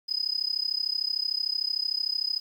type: tone with amplitude modulation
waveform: sine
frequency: 5010 Hz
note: D#8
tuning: 11 cents sharp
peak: -22 dBFS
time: 0.08-2.4 s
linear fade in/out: 20 ms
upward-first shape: sine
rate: 33.3 Hz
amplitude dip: 95%
effects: 9-bit